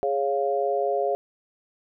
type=chord; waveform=sine; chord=Db major; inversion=second; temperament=equal; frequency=415.3 / 554.4 / 698.5 Hz; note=Ab4 / Db5 / F5; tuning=0 / 0 / 0 cents; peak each=-26 dBFS; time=0.03-1.15 s; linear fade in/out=0 ms; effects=none